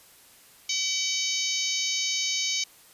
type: harmonic tone with a mistuned harmonic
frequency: 760 Hz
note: F#5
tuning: 46 cents sharp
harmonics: 3 / 4 / 5 / 6 / 7 / 8 / 9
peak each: -33 / -33 / -33 / -33 / -33 / -33 / -33 dBFS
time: 0.69-2.64 s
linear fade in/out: 5 ms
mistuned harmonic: 9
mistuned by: -57 cents
effects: white hiss -54 dBFS RMS until 2.93 s + resampled to 32000 Hz